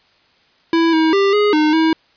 square tone with pitch steps, 330.8 / 319.5 / 395.6 / 415.5 / 306.1 / 321.1 Hz, E4 / D#4 / G4 / G#4 / D#4 / E4, +6 / +46 / +16 / +1 / -28 / -45 cents, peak -12 dBFS, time 0.73-1.93 s, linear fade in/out 2 ms, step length 200 ms, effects white hiss -55 dBFS RMS until 2.16 s + resampled to 11025 Hz

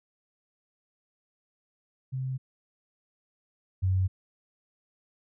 sine tone pair in turn, 130.81 / 93.71 Hz, C3 / F#2, 0 / +23 cents, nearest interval tritone, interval 577 cents, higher first, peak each -29 / -22 dBFS, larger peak second, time 2.12-2.38 / 3.82-4.08 s, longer neither, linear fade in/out 20 ms, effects none

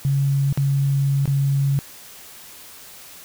sine tone with dropouts, 138.59 Hz, C#3, in tune, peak -16 dBFS, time 0.05-1.79 s, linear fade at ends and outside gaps 0 ms, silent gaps 0.526-0.575 / 1.256-1.277 s, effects white hiss -42 dBFS RMS until 3.24 s

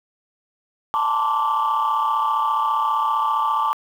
sine tone cluster, 857 / 892 / 1049 / 1163 Hz, A5 / A5 / C6 / D6, -46 / +23 / +4 / -17 cents, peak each -27 / -21 / -25 / -19 dBFS, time 0.94-3.73 s, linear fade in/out 0 ms, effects tanh soft clip ceiling -13 dBFS + 8-bit

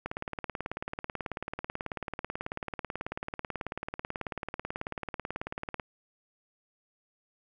click train, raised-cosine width 0.5 ms, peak -19 dBFS, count 106, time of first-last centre 0.06-5.798 s, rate 18.3 Hz, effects none

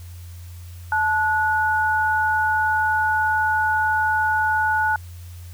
sine tone pair together, 869.2 / 1463 Hz, A5 / F#6, -21 / -20 cents, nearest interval major sixth, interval 901 cents, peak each -20 dBFS, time 0.92-4.96 s, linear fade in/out 2 ms, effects added 87 Hz sine -35 dBFS peak until 5.53 s + white hiss -50 dBFS RMS until 5.53 s

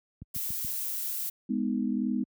click train, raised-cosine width 5 ms, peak -28 dBFS, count 4, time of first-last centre 0.22-0.647 s, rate 7.02 Hz
violet noise, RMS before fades -33 dBFS, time 0.34-1.3 s, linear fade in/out 10 ms
sine chord, G# minor, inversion none, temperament just, 207.7 / 249.2 / 311.5 Hz, G#3 / B3 / D#4, 0 / +16 / +2 cents, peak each -30 / -29 / -34 dBFS, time 1.49-2.24 s, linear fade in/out 10 ms
effects high-pass 60 Hz 12 dB/octave

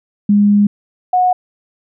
sine tone pair in turn, 205 / 730.5 Hz, G#3 / F#5, -22 / -22 cents, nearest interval octave + minor seventh, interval 2200 cents, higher second, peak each -7 / -9 dBFS, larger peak first, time 0.29-0.67 / 1.13-1.33 s, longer first, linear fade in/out 5 ms, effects none

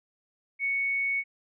sine tone, 2220 Hz, C#7, 2 cents sharp, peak -25 dBFS, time 0.59-1.24 s, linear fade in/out 50 ms, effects none

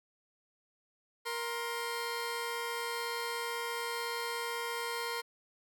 15% pulse tone pair together, 469 / 1055 Hz, A#4 / C6, +11 / +14 cents, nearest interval octave + major second, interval 1403 cents, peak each -30 / -33 dBFS, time 1.25-5.22 s, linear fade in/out 20 ms, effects none

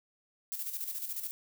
violet noise with tremolo, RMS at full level -36 dBFS, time 0.52-1.31 s, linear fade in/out 0 ms, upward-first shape square, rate 14 Hz, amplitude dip 55%, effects none

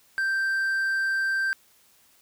triangle tone, 1568 Hz, G6, in tune, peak -21 dBFS, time 0.18-1.53 s, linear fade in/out 0 ms, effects white hiss -60 dBFS RMS until 2.21 s

